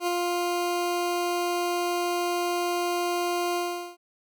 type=tone with ADSR envelope; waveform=20% pulse; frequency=350.7 Hz; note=F4; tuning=7 cents sharp; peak=-18 dBFS; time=0-3.97 s; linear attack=70 ms; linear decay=19 ms; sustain=-2 dB; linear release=410 ms; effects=none